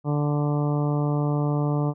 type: harmonic tone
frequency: 146.83 Hz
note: D3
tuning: in tune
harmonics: 1 / 2 / 3 / 4 / 5 / 6 / 7 / 8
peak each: -22 / -28 / -32 / -34 / -36 / -38 / -39 / -40 dBFS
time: 0.04-1.94 s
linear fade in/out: 50 ms
effects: none